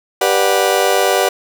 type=chord; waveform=35% pulse; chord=G major seventh; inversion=none; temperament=just; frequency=392 / 490 / 588 / 735 Hz; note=G4 / B4 / D5 / F#5; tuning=0 / -14 / +2 / -12 cents; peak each=-16 dBFS; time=0.21-1.29 s; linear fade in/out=5 ms; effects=none